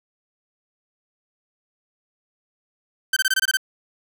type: tone bursts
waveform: sawtooth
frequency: 1548 Hz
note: G6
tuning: 22 cents flat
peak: -13 dBFS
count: 8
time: 3.13-3.571 s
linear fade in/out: 5 ms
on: 35 ms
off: 23 ms
effects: none